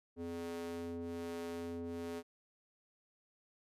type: ring-modulated tone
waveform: square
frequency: 84.6 Hz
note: E2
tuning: 45 cents sharp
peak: -38 dBFS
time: 0.16-2.23 s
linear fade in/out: 50 ms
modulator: 339 Hz
effects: resampled to 32000 Hz